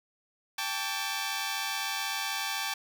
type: tone cluster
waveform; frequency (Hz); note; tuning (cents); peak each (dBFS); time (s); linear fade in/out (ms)
10% pulse; 790 / 882 / 1147; G5 / A5 / D6; +13 / +4 / -41; -27; 0.58-2.74; 5
effects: none